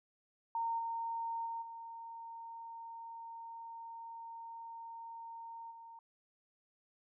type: tone with level steps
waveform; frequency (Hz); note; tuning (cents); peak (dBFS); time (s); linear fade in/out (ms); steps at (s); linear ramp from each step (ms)
sine; 919; A#5; -25; -33 / -36 / -38 / -45 / -50; 0.55-5.99; 2; 0.78 / 1.45 / 1.61 / 5.7; 20
effects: none